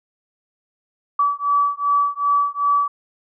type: beating tone pair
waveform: sine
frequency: 1147 / 1149.6 Hz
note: D6 / D6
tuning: -41 / -37 cents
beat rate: 2.6 Hz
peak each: -19 dBFS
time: 1.19-2.88 s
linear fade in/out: 5 ms
effects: none